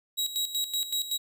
sawtooth tone with tremolo, 3847 Hz, B7, 46 cents flat, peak -23 dBFS, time 0.17-1.18 s, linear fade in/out 20 ms, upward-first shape square, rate 5.3 Hz, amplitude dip 70%, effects none

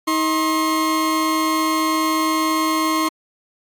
40% pulse tone pair together, 317.1 / 1066.6 Hz, D#4 / C6, +33 / +33 cents, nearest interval octave + major sixth, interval 2100 cents, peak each -19 dBFS, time 0.07-3.09 s, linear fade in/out 10 ms, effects AAC 64 kbps

